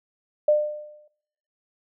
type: tone with exponential decay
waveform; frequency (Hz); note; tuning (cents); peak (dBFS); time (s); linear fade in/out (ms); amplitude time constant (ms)
sine; 600; D5; +37; -13; 0.48-1.08; 5; 130
effects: noise-tail reverb RT60 0.7 s tail -19 dB re dry